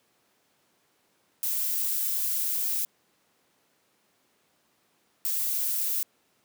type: noise bursts at uneven times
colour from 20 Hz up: violet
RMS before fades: -28 dBFS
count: 2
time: 1.43-2.85 / 5.25-6.03 s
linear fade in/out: 0 ms
effects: pink hiss -68 dBFS RMS until 6.44 s + high-pass 200 Hz 12 dB/octave